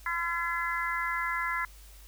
harmonic tone, 340 Hz, F4, 46 cents flat, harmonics 3 / 4 / 5 / 6, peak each -34 / -34 / -34 / -34 dBFS, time 0.06-1.65 s, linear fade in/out 2 ms, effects added 50 Hz sine -49 dBFS peak until 2.07 s + white hiss -56 dBFS RMS until 2.07 s

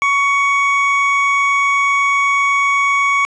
triangle tone pair together, 1118 / 2236 Hz, C#6 / C#7, +14 / +14 cents, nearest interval octave, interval 1200 cents, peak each -13 dBFS, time 0.02-3.25 s, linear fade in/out 0 ms, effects resampled to 22050 Hz + 8-bit

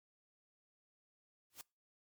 white noise with exponential growth, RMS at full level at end -44 dBFS, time 1.5-1.61 s, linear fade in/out 1 ms, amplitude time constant 22 ms, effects noise-tail reverb RT60 0.3 s tail -26 dB re dry + MP3 96 kbps

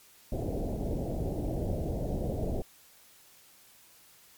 pink low-pass noise, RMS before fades -32 dBFS, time 0.32-2.62 s, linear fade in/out 2 ms, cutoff 700 Hz, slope 48 dB/octave, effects white hiss -58 dBFS RMS until 4.37 s + MP3 96 kbps

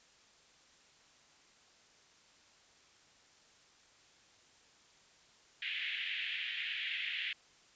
white band-pass noise, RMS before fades -39 dBFS, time 5.62-7.33 s, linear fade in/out 2 ms, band 1800 to 3300 Hz, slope 48 dB/octave, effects white hiss -64 dBFS RMS until 7.75 s + resampled to 16000 Hz

